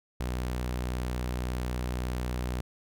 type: tone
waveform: sawtooth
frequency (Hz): 61.8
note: B1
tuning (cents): +2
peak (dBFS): -26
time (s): 0.2-2.61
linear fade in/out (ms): 5
effects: none